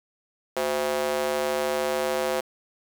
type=tone with high-pass filter; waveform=square; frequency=73.9 Hz; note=D2; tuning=11 cents sharp; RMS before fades=-26 dBFS; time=0.56-2.41 s; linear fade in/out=10 ms; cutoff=500 Hz; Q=2.4; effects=7-bit